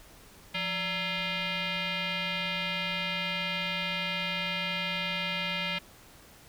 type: tone with frequency modulation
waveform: sine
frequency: 174.61 Hz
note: F3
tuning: in tune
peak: -29 dBFS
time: 0.54-5.79 s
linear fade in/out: 10 ms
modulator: 755 Hz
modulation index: 4.5
effects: pink hiss -54 dBFS RMS until 6.48 s